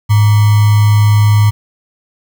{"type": "tone with sample-and-hold", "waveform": "sine", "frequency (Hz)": 105.1, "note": "G#2", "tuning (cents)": 21, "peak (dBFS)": -5, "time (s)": [0.09, 1.51], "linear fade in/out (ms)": 20, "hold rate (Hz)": 1050, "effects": []}